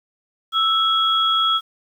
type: tone pair together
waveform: sine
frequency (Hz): 1318.5 / 3322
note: E6 / G#7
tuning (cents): 0 / 0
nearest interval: octave + major third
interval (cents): 1600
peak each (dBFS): -18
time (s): 0.52-1.61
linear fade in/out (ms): 50
effects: 8-bit